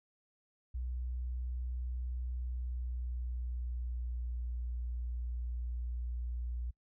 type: tone with pitch glide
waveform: sine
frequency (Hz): 61.74 to 60.05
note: B1 to B1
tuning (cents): 0 to -48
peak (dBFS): -35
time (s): 0.74-6.71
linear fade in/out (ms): 10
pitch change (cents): -48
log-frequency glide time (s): 2.32-4.53
effects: noise-tail reverb RT60 0.1 s tail -25 dB re dry